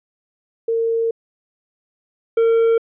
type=tone pair in turn; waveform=sine / triangle; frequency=456.8 / 456.8 Hz; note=A#4 / A#4; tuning=-35 / -35 cents; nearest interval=unison; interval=0 cents; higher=neither; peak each=-16 / -10 dBFS; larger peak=second; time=0.68-1.11 / 2.37-2.78 s; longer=first; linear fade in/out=5 ms; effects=resampled to 8000 Hz